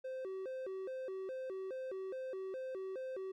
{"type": "tone with vibrato", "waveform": "triangle", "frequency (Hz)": 445, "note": "A4", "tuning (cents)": 20, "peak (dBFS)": -38, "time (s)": [0.04, 3.32], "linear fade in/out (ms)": 10, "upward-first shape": "square", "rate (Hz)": 2.4, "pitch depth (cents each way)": 270, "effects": []}